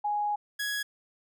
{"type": "tone pair in turn", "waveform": ["sine", "sawtooth"], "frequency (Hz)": [830.6, 1668.9], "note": ["G#5", "G#6"], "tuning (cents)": [0, 8], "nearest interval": "octave", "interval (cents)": 1208, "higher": "second", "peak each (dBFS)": -26, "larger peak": "neither", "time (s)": [[0.04, 0.36], [0.59, 0.83]], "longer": "first", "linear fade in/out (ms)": 10, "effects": []}